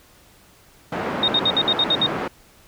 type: band-pass noise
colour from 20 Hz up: pink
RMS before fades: -26 dBFS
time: 0.92-2.28 s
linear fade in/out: 5 ms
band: 220 to 1500 Hz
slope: 12 dB/octave
type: tone bursts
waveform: sine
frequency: 3709 Hz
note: A#7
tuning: 9 cents flat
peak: -15 dBFS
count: 8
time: 1.23-2.064 s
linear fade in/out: 2 ms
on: 50 ms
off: 62 ms
effects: pink hiss -52 dBFS RMS until 2.67 s